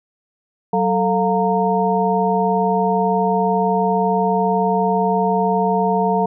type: tone cluster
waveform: sine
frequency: 188.3 / 442.9 / 705 / 923 Hz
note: F#3 / A4 / F5 / A#5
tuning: +31 / +11 / +16 / -17 cents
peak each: -20 dBFS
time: 0.73-6.26 s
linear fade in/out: 5 ms
effects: none